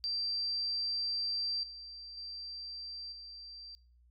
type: tone with level steps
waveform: sine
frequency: 4699 Hz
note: D8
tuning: in tune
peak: -32 / -45 / -41 / -46 dBFS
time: 0.04-3.75 s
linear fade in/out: 0 ms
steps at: 1.63 / 2.17 / 3.12 s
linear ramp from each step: 5 ms
effects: noise-tail reverb RT60 0.4 s tail -21 dB re dry + added 60 Hz sine -61 dBFS peak until 4.1 s